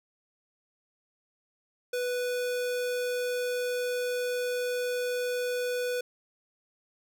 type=tone; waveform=square; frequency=493.9 Hz; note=B4; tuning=in tune; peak=-29 dBFS; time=1.93-6.01 s; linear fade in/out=5 ms; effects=none